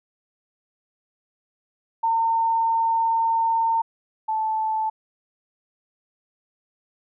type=tone pair in turn; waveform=sine; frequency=909 / 875.6 Hz; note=A#5 / A5; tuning=-44 / -9 cents; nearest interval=minor second; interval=65 cents; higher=first; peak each=-18 / -21 dBFS; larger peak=first; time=2.03-3.82 / 4.28-4.9 s; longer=first; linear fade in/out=10 ms; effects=none